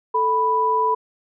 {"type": "tone pair together", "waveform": "sine", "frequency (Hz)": [439.6, 987.8], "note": ["A4", "B5"], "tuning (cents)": [-2, 0], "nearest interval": "octave + major second", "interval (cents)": 1402, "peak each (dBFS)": [-23, -17], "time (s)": [0.14, 0.95], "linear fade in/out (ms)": 10, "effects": []}